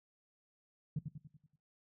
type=tone with echo; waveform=sine; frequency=149.9 Hz; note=D3; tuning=36 cents sharp; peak=-31 dBFS; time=0.96-0.99 s; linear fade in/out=5 ms; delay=95 ms; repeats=6; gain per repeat=-6 dB; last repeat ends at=1.56 s; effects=noise-tail reverb RT60 0.4 s tail -20 dB re dry + tanh soft clip ceiling -29 dBFS